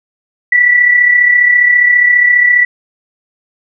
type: tone with amplitude modulation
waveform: sine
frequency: 1959 Hz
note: B6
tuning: 15 cents flat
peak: -3 dBFS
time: 0.52-2.65 s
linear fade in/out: 5 ms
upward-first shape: sine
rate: 34.8 Hz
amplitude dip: 50%
effects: none